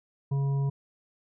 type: harmonic tone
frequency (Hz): 138.59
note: C#3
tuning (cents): 0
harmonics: 1 / 3 / 5 / 7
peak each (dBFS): -24 / -41 / -49 / -45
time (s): 0.31-0.7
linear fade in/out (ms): 10
effects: none